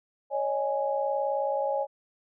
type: chord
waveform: sine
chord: C# suspended second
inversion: none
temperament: equal with one note detuned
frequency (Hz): 554.4 / 613.3 / 830.6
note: C#5 / D#5 / G#5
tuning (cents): 0 / -25 / 0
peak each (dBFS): -28 / -32 / -30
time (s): 0.3-1.87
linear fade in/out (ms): 50
effects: none